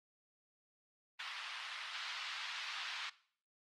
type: band-pass noise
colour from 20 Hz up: white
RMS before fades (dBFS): -44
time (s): 1.19-3.1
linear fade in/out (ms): 10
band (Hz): 1000 to 4000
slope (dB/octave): 24
effects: noise-tail reverb RT60 0.5 s tail -18 dB re dry + Opus 32 kbps